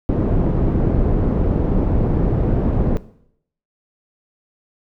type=low-pass noise; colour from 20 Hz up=pink; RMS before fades=-17 dBFS; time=0.09-2.97 s; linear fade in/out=0 ms; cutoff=410 Hz; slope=12 dB/octave; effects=noise-tail reverb RT60 0.7 s tail -17 dB re dry